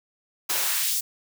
white noise with high-pass filter sweep, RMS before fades -25 dBFS, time 0.49-1.01 s, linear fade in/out 10 ms, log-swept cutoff 270 to 6200 Hz, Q 0.87, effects none

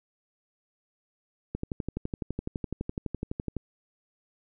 click train, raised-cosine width 3 ms, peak -18 dBFS, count 25, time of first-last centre 1.55-3.567 s, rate 11.9 Hz, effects none

